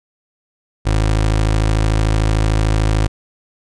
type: tone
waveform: 25% pulse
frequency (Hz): 53.4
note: G#1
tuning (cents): +49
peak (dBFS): -9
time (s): 0.85-3.08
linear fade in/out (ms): 20
effects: resampled to 22050 Hz